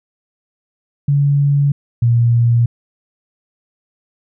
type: tone pair in turn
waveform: sine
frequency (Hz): 142.2 / 118.13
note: C#3 / A#2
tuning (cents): +45 / +23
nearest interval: minor third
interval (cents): 322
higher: first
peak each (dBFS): -10 / -9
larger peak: second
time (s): 1.08-1.72 / 2.02-2.66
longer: neither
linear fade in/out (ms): 5
effects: none